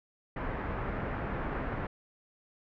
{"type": "low-pass noise", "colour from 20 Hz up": "pink", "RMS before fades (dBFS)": -35, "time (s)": [0.36, 1.87], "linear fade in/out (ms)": 5, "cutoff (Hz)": 1900, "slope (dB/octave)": 24, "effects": []}